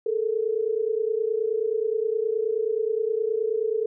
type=tone pair together; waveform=sine; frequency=427.6 / 457.1 Hz; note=A4 / A#4; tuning=-49 / -34 cents; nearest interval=minor second; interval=115 cents; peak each=-25 dBFS; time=0.06-3.86 s; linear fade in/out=5 ms; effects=none